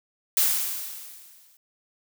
blue noise with exponential decay, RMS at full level -19 dBFS, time 0.37-1.57 s, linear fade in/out 2 ms, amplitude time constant 260 ms, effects none

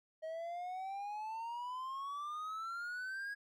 triangle exponential sweep, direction up, 630 to 1661.2 Hz, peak -38 dBFS, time 0.22-3.35 s, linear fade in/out 20 ms, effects none

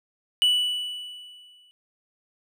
triangle tone with exponential decay, 2960 Hz, F#7, in tune, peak -14 dBFS, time 0.42-1.71 s, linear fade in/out 0 ms, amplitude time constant 280 ms, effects none

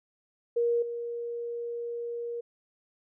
sine tone with level steps, 472.1 Hz, A#4, 22 cents sharp, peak -23 / -32 dBFS, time 0.56-2.41 s, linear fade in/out 10 ms, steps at 0.82 s, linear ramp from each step 5 ms, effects none

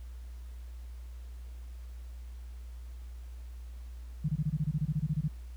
sine tone bursts, 151.8 Hz, D#3, 42 cents flat, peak -26 dBFS, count 15, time 4.24-5.282 s, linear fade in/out 10 ms, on 48 ms, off 23 ms, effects added 60 Hz sine -41 dBFS peak until 5.56 s + pink hiss -63 dBFS RMS until 5.56 s

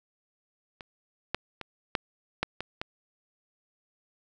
clicks, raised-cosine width 0.3 ms, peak -25 / -11 / -21 / -9 / -10 / -17 / -16 dBFS, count 7, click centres 0.808 / 1.346 / 1.613 / 1.952 / 2.43 / 2.606 / 2.815 s, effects none

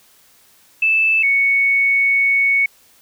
sine tone pair in turn, 2633 / 2220 Hz, E7 / C#7, -3 / +2 cents, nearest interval minor third, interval 295 cents, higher first, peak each -12 dBFS, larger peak neither, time 0.82-1.23 / 1.23-2.66 s, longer second, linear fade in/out 5 ms, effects white hiss -52 dBFS RMS until 3.01 s

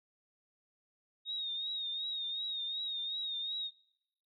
sine tone with vibrato, 3730 Hz, A#7, in tune, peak -35 dBFS, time 1.25-3.71 s, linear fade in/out 50 ms, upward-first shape triangle, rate 2.7 Hz, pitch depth 71 cents each way, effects noise-tail reverb RT60 0.8 s tail -24 dB re dry

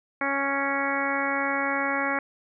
harmonic tone, 277.2 Hz, C#4, in tune, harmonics 1 / 2 / 3 / 4 / 5 / 6 / 7 / 8, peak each -32 / -32 / -32 / -32 / -32 / -32 / -32 / -32 dBFS, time 0.21-2.19 s, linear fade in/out 2 ms, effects none

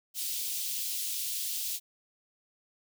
white high-pass noise, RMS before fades -34 dBFS, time 0.14-1.8 s, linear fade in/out 50 ms, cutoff 3000 Hz, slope 24 dB/octave, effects none

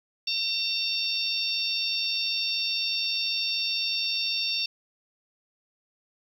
harmonic tone, 909 Hz, A#5, 44 cents flat, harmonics 3 / 4 / 5 / 6, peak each -31 / -31 / -31 / -31 dBFS, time 0.27-4.66 s, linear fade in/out 5 ms, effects 9-bit

